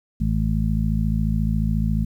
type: harmonic tone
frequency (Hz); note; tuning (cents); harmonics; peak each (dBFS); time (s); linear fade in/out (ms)
54.2; A1; -25; 1 / 2 / 3 / 4; -22 / -26 / -24 / -25; 0.2-2.05; 10
effects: 9-bit